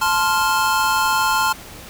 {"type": "chord", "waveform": "square", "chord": "F major", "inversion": "first", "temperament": "just", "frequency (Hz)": [873.1, 1047.7, 1396.9], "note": ["A5", "C6", "F6"], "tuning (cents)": [-14, 2, 0], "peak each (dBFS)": -21, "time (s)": [0.01, 1.53], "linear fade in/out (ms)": 10, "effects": ["pink hiss -38 dBFS RMS until 1.89 s"]}